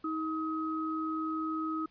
sine tone pair together, 316.8 / 1267 Hz, D#4 / D#6, +31 / +31 cents, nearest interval 2 octaves, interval 2400 cents, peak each -33 / -35 dBFS, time 0.04-1.86 s, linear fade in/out 5 ms, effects pink hiss -66 dBFS RMS until 1.9 s + resampled to 11025 Hz

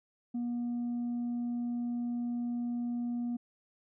sine tone with tanh clipping, 240 Hz, B3, 49 cents flat, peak -32 dBFS, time 0.34-3.37 s, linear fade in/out 10 ms, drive 1 dB, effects none

